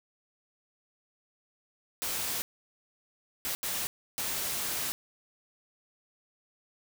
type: noise bursts at uneven times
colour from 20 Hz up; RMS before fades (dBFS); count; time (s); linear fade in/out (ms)
white; -33; 4; 2.02-2.42 / 3.45-3.55 / 3.63-3.87 / 4.18-4.92; 0
effects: none